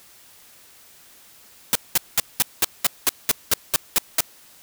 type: noise bursts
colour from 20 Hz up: white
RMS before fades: -17 dBFS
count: 12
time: 1.73-4.206 s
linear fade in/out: 0 ms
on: 23 ms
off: 200 ms
effects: white hiss -50 dBFS RMS until 4.62 s